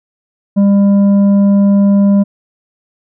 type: tone with tanh clipping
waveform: triangle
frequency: 200 Hz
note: G3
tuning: 35 cents sharp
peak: -7 dBFS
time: 0.56-2.24 s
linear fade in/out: 20 ms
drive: 11 dB
effects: none